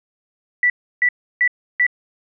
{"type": "tone bursts", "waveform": "sine", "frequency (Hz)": 1964, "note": "B6", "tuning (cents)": -10, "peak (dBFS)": -12, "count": 4, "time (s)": [0.63, 1.866], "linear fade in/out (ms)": 2, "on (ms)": 69, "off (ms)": 320, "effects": []}